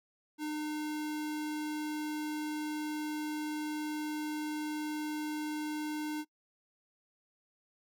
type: tone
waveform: square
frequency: 303.5 Hz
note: D#4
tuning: 43 cents flat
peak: -35 dBFS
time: 0.38-6.25 s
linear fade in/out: 50 ms
effects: noise-tail reverb RT60 0.1 s tail -24 dB re dry